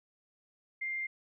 sine tone, 2104 Hz, C7, 9 cents sharp, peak -33 dBFS, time 0.81-1.07 s, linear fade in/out 10 ms, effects none

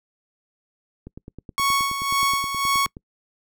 click train, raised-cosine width 3 ms, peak -24 dBFS, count 19, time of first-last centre 1.07-2.969 s, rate 9.48 Hz
sawtooth tone with tremolo, 1108.7 Hz, C#6, in tune, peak -14 dBFS, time 1.58-2.86 s, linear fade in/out 0 ms, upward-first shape sine, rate 1.9 Hz, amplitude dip 60%
effects noise-tail reverb RT60 0.1 s tail -26 dB re dry

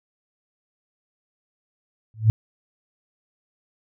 sine tone with exponential growth, 110 Hz, A2, in tune, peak -8 dBFS, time 2.14-2.3 s, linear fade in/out 0 ms, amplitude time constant 33 ms, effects none

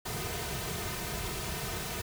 pink noise with comb filter, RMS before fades -36 dBFS, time 0.05-2.02 s, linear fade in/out 10 ms, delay 3.6 ms, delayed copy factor -0.7, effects none

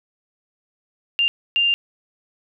sine tone bursts at uneven times, 2794 Hz, F7, in tune, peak -15 dBFS, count 2, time 1.19-1.28 / 1.56-1.74 s, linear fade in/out 0 ms, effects none

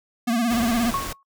square tone with vibrato, 233.9 Hz, A#3, 6 cents sharp, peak -20 dBFS, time 0.27-0.91 s, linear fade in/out 10 ms, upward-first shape sine, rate 17 Hz, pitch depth 81 cents each way
pink noise, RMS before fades -31 dBFS, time 0.5-1.13 s, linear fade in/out 5 ms
sine tone with exponential decay, 1100 Hz, C#6, 14 cents flat, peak -19 dBFS, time 0.94-1.23 s, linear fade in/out 1 ms, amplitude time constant 61 ms
effects noise-tail reverb RT60 0.1 s tail -25 dB re dry

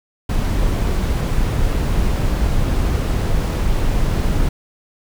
brown noise, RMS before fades -17 dBFS, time 0.29-4.49 s, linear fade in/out 5 ms, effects none

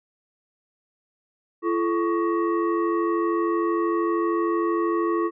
sine tone with frequency modulation, 340 Hz, F4, 46 cents flat, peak -20 dBFS, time 1.62-5.31 s, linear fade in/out 50 ms, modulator 773 Hz, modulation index 0.96, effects none

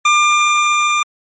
25% pulse tone with level ramp, 1196 Hz, D6, 31 cents sharp, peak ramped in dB -5 to -9 dBFS, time 0.05-1.03 s, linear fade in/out 5 ms, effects MP3 32 kbps

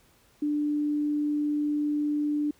sine tone, 295.8 Hz, D4, 13 cents sharp, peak -24 dBFS, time 0.42-2.51 s, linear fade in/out 5 ms, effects pink hiss -62 dBFS RMS until 2.59 s

